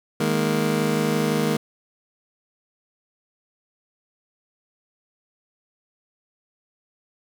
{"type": "chord", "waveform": "25% pulse", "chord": "D# suspended fourth", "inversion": "none", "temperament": "just", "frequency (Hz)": [155.56, 207.4, 233.3], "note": ["D#3", "G#3", "A#3"], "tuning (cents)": [0, -2, 2], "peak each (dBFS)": -21, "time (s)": [0.2, 1.57], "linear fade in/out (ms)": 5, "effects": []}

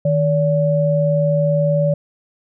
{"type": "tone pair together", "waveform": "sine", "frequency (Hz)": [155.56, 574.2], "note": ["D#3", "D5"], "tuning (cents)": [0, -39], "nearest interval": "octave + major seventh", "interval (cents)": 2261, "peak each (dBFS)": -16, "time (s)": [0.05, 1.94], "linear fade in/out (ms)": 5, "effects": []}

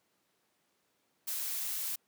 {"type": "noise", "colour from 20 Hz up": "blue", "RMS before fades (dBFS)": -36, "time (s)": [1.27, 1.96], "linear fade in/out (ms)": 10, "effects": ["pink hiss -75 dBFS RMS until 2.07 s", "high-pass 200 Hz 12 dB/octave"]}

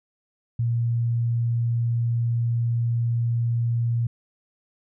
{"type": "tone", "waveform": "sine", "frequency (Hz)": 117.5, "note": "A#2", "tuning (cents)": 14, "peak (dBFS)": -20, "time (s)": [0.59, 4.07], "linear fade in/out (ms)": 5, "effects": []}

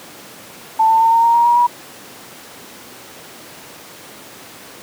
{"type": "tone with pitch steps", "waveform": "sine", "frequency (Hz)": [886, 896.8, 907.8, 918.8, 930, 941.4, 952.9, 964.5], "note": ["A5", "A5", "A#5", "A#5", "A#5", "A#5", "A#5", "B5"], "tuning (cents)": [12, 33, -46, -25, -4, 17, 38, -41], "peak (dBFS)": -9, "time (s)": [0.79, 1.67], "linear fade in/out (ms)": 10, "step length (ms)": 110, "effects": ["pink hiss -37 dBFS RMS until 4.82 s", "high-pass 200 Hz 12 dB/octave"]}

